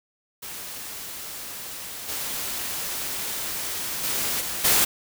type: noise with level steps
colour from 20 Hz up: white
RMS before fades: -36 / -30 / -26 / -30 / -19 dBFS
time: 0.42-4.85 s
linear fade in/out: 10 ms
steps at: 2.08 / 4.03 / 4.4 / 4.64 s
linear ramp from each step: 10 ms
effects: none